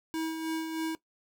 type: tone with tremolo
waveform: square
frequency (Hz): 321.4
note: E4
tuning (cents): -44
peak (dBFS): -30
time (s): 0.14-0.95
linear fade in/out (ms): 0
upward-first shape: sine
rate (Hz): 3.2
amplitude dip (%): 45
effects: noise-tail reverb RT60 0.1 s tail -18 dB re dry